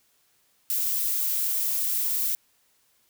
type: noise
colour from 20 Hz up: violet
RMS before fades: -26 dBFS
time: 0.7-2.35 s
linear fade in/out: 0 ms
effects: white hiss -66 dBFS RMS until 3.09 s